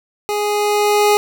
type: tone with level ramp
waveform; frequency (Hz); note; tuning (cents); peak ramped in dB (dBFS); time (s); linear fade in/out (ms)
25% pulse; 415.3; G#4; 0; -14 to -6; 0.29-1.17; 0
effects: none